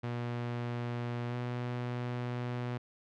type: tone with pitch glide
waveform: sawtooth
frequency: 120 to 122.45 Hz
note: B2 to B2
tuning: -49 to -14 cents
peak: -30 dBFS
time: 0.03-2.78 s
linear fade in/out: 10 ms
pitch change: +35 cents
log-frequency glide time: 1.28-1.35 s
effects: low-pass 3000 Hz 12 dB/octave